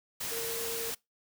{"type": "tone in noise", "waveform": "sine", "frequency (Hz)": 459.7, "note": "A#4", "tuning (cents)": -24, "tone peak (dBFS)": -37, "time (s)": [0.31, 0.91], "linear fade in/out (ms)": 10, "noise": "white", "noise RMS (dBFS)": -36, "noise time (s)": [0.2, 0.95], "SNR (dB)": -4, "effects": ["noise-tail reverb RT60 0.2 s tail -24 dB re dry"]}